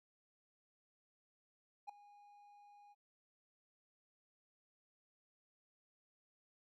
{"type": "tone with ADSR envelope", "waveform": "triangle", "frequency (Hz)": 820, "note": "G#5", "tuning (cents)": -22, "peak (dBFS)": -39, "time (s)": [1.87, 2.95], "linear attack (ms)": 23, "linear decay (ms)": 4, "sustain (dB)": -19, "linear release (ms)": 33, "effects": []}